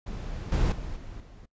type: noise with level steps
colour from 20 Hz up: brown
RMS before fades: -35 / -24 / -36 / -41 / -47 dBFS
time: 0.06-1.46 s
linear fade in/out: 10 ms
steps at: 0.52 / 0.72 / 0.96 / 1.2 s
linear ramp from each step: 2 ms
effects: noise-tail reverb RT60 0.1 s tail -22 dB re dry + resampled to 16000 Hz